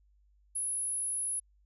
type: tone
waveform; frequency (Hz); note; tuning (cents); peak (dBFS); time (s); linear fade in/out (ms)
sine; 10548; E9; 0; -31; 0.55-1.4; 10
effects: added 50 Hz sine -63 dBFS peak until 1.65 s